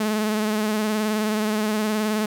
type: tone with vibrato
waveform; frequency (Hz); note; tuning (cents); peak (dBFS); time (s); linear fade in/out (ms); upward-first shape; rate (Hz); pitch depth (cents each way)
sawtooth; 214.1; A3; -47; -17; 0-2.26; 5; sine; 19; 35
effects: none